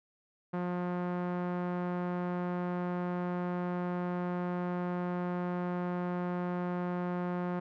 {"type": "tone with low-pass filter", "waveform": "sawtooth", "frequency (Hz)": 177.9, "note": "F3", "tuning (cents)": 32, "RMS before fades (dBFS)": -34, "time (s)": [0.53, 7.6], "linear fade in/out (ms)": 10, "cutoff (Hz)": 1300, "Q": 1.1, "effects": []}